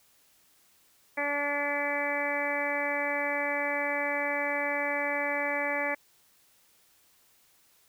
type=harmonic tone; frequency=287.8 Hz; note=D4; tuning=35 cents flat; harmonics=1 / 2 / 3 / 4 / 5 / 6 / 7 / 8; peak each=-39 / -33 / -36 / -40 / -44 / -35 / -33 / -35 dBFS; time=1.17-5.95 s; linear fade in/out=10 ms; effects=white hiss -64 dBFS RMS until 7.88 s